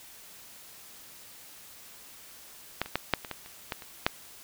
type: clicks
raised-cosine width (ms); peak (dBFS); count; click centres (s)
0.3; -11 / -24 / -10 / -6 / -22 / -18 / -30 / -15 / -28 / -6; 10; 2.816 / 2.86 / 2.956 / 3.137 / 3.248 / 3.313 / 3.461 / 3.722 / 3.822 / 4.065
effects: white hiss -50 dBFS RMS until 4.43 s